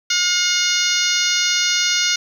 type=harmonic tone; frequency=717 Hz; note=F5; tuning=45 cents sharp; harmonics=2 / 3 / 4 / 5 / 6 / 7 / 8 / 9; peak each=-24 / -24 / -24 / -24 / -24 / -24 / -24 / -24 dBFS; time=0.1-2.16 s; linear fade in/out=5 ms; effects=7-bit